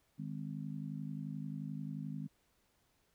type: harmonic tone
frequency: 51.4 Hz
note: G#1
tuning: 17 cents flat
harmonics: 3 / 4 / 5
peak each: -42 / -44 / -46 dBFS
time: 0.18-2.28 s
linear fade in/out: 20 ms
effects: pink hiss -75 dBFS RMS until 3.14 s